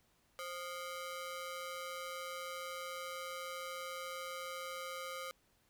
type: ring-modulated tone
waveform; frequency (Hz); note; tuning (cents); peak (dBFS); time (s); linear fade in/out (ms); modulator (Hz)
sawtooth; 880; A5; 0; -35; 0.39-5.31; 0; 353
effects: pink hiss -73 dBFS RMS until 5.69 s